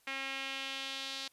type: tone with band-pass filter sweep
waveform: sawtooth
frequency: 270 Hz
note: C#4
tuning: 45 cents flat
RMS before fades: -40 dBFS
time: 0.07-1.28 s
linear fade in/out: 5 ms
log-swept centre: 2300 to 4100 Hz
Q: 2.3
effects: white hiss -69 dBFS RMS until 1.32 s + resampled to 32000 Hz